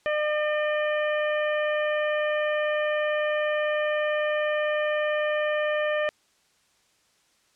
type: harmonic tone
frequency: 603 Hz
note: D5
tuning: 46 cents sharp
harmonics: 1 / 2 / 3 / 4 / 5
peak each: -24 / -34 / -30 / -37 / -40 dBFS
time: 0.06-6.09 s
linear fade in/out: 0 ms
effects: white hiss -65 dBFS RMS until 7.55 s + low-pass 8000 Hz 12 dB/octave